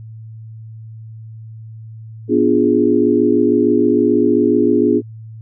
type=chord; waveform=sine; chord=B diminished seventh; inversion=none; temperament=equal; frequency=246.9 / 293.7 / 349.2 / 415.3 Hz; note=B3 / D4 / F4 / Ab4; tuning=0 / 0 / 0 / 0 cents; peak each=-16 dBFS; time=2.28-5.02 s; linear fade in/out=50 ms; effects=added 111 Hz sine -31 dBFS peak until 5.41 s